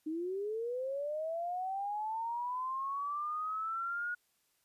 sine linear sweep, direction up, 303.7 to 1452 Hz, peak -34 dBFS, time 0.06-4.15 s, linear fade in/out 10 ms, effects white hiss -75 dBFS RMS until 4.64 s + resampled to 32000 Hz

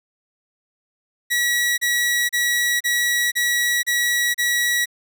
sawtooth tone bursts, 1928 Hz, B6, 42 cents flat, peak -14 dBFS, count 7, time 1.3-4.858 s, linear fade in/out 20 ms, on 480 ms, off 33 ms, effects none

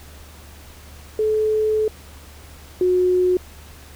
sine tone pair in turn, 431.9 / 364 Hz, A4 / F#4, -32 / -28 cents, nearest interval minor third, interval 296 cents, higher first, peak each -16 / -14 dBFS, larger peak second, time 1.19-1.88 / 2.81-3.37 s, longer first, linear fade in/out 2 ms, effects added 74 Hz sine -42 dBFS peak until 3.95 s + pink hiss -45 dBFS RMS until 3.95 s

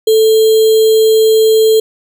sine tone with sample-and-hold, 440 Hz, A4, in tune, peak -5 dBFS, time 0.07-1.8 s, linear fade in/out 5 ms, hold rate 3675 Hz, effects none

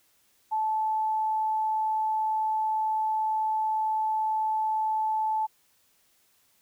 sine tone, 871 Hz, A5, 18 cents flat, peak -24 dBFS, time 0.51-5.47 s, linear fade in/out 20 ms, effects white hiss -66 dBFS RMS until 6.61 s

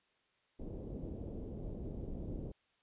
pink low-pass noise, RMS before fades -43 dBFS, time 0.59-2.52 s, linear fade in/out 10 ms, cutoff 490 Hz, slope 24 dB/octave, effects white hiss -75 dBFS RMS until 2.82 s + resampled to 8000 Hz

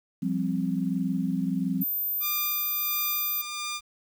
sine chord, F suspended second, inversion none, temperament equal, 174.61 / 196 / 261.6 Hz, F3 / G3 / C4, 0 / 0 / 0 cents, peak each -29 dBFS, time 0.22-1.84 s, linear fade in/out 10 ms
sine tone, 13750 Hz, A9, 41 cents flat, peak -26 dBFS, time 1.81-3.42 s, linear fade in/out 10 ms
10% pulse tone with tremolo, 1201 Hz, D6, 38 cents sharp, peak -22 dBFS, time 2.2-3.81 s, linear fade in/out 50 ms, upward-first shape sine, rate 1.5 Hz, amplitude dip 45%
effects 9-bit

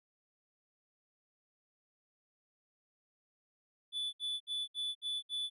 triangle tone bursts, 3471 Hz, A7, 24 cents flat, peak -33 dBFS, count 6, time 3.92-5.5 s, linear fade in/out 50 ms, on 210 ms, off 64 ms, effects resampled to 32000 Hz

